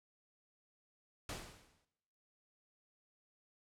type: noise with exponential decay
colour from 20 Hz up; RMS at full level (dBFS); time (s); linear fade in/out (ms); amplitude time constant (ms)
pink; -41; 1.29-1.85; 2; 120
effects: noise-tail reverb RT60 1.0 s tail -20 dB re dry + low-pass 10000 Hz 12 dB/octave